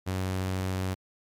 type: tone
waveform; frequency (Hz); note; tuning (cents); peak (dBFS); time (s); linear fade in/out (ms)
sawtooth; 93.7; F#2; +22; -24; 0.06-0.95; 20
effects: MP3 96 kbps